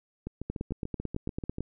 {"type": "two click trains", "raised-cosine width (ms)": 3, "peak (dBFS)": [-19, -22], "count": [11, 10], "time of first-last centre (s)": [[0.5, 1.606], [0.27, 1.584]], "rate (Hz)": [9.04, 6.85], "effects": []}